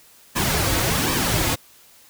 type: noise with flanger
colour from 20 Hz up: pink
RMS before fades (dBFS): -21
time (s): 0.35-1.56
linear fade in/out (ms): 20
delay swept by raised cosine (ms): 1.4 to 5.1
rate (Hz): 1.3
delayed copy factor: -0.7
effects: white hiss -51 dBFS RMS until 2.09 s